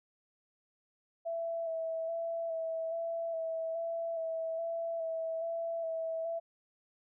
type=tone with vibrato; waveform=sine; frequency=659.3 Hz; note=E5; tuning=in tune; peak=-33 dBFS; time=1.25-6.4 s; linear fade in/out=20 ms; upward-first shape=square; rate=1.2 Hz; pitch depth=19 cents each way; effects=none